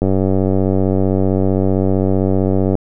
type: click train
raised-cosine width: 2 ms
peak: -3 dBFS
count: 262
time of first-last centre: 0.02-2.753 s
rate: 95.5 Hz
effects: none